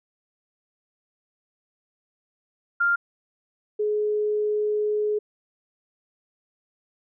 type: tone pair in turn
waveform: sine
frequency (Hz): 1396.9 / 421.6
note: F6 / G#4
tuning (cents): 0 / +26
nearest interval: octave + major sixth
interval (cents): 2074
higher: first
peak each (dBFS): -18 / -21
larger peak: first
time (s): 2.8-2.96 / 3.79-5.19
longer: second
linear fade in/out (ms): 10
effects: none